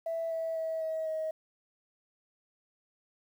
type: tone with pitch steps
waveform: sine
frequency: 659.3 / 652.5 / 645.7 / 639.1 / 632.4 Hz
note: E5 / E5 / E5 / D#5 / D#5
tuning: 0 / -18 / -36 / +46 / +28 cents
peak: -30 dBFS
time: 0.06-1.31 s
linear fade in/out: 5 ms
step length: 250 ms
effects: tanh soft clip ceiling -26 dBFS + 10-bit